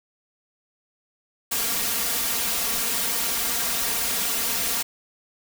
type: noise with comb filter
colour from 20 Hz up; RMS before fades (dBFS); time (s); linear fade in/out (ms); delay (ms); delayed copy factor
white; -25; 1.51-4.83; 10; 4.3; +0.85
effects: none